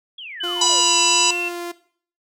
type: exponential sweep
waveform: sine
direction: down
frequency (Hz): 3396 to 466.2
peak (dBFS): -32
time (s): 0.18-0.81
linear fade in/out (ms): 5
type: tone with pitch glide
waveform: sine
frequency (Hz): 3000 to 2704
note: F#7 to E7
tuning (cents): +23 to +43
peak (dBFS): -23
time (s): 0.4-1.49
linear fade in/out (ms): 10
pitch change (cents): -180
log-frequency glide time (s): 0.58-0.99
type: tone with vibrato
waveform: sawtooth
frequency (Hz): 349.2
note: F4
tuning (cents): 0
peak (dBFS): -23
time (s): 0.43-1.72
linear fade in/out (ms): 10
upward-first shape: sine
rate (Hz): 1.4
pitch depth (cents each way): 13
type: harmonic tone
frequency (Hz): 987.8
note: B5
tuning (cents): 0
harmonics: 1 / 3 / 4 / 5 / 6 / 7 / 8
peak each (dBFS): -22 / -22 / -22 / -22 / -22 / -22 / -22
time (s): 0.61-1.31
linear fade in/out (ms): 5
effects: noise-tail reverb RT60 0.5 s tail -17 dB re dry